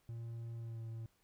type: tone with pitch glide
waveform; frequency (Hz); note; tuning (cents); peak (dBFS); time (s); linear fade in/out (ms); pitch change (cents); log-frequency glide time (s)
triangle; 115.9 to 113.45; A#2 to A#2; -10 to -47; -40; 0.09-1.06; 0; -37; 0.58-0.82
effects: pink hiss -75 dBFS RMS until 1.23 s